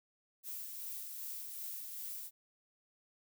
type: noise with tremolo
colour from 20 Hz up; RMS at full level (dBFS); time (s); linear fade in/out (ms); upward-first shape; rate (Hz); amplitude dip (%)
violet; -43; 0.43-2.31; 50; sine; 2.6; 30
effects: none